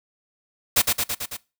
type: noise with echo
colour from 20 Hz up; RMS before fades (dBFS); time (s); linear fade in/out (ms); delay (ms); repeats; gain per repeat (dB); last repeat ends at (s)
white; -17; 0.76-0.82; 10; 110; 5; -3; 1.37
effects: noise-tail reverb RT60 0.3 s tail -22 dB re dry